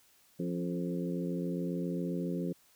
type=harmonic tone with a mistuned harmonic; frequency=87.31 Hz; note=F2; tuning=in tune; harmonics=2 / 3 / 4 / 5 / 6; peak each=-34 / -38 / -40 / -42 / -44 dBFS; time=0.39-2.53 s; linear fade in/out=10 ms; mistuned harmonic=3; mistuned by=+44 cents; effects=white hiss -65 dBFS RMS until 2.75 s